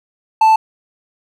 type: tone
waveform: triangle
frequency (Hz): 880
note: A5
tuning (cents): 0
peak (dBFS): -5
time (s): 0.41-0.56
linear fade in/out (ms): 5
effects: none